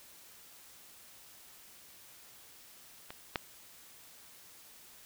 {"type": "clicks", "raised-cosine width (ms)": 0.3, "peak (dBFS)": [-27, -15], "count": 2, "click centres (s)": [3.105, 3.358], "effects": ["white hiss -56 dBFS RMS until 5.05 s"]}